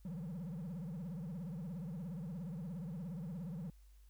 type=tone with vibrato; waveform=triangle; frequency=170 Hz; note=F3; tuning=46 cents flat; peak=-39 dBFS; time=0.05-3.7 s; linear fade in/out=2 ms; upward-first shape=triangle; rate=17 Hz; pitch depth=290 cents each way; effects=added 50 Hz sine -58 dBFS peak until 4.09 s + white hiss -75 dBFS RMS until 4.09 s